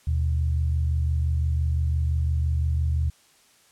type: tone pair together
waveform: sine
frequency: 78.05 / 123.9 Hz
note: D#2 / B2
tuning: +6 / +6 cents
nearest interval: minor sixth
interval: 800 cents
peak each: -21 / -29 dBFS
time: 0.07-3.1 s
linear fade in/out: 5 ms
effects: white hiss -58 dBFS RMS until 3.71 s + low-pass 10000 Hz 12 dB/octave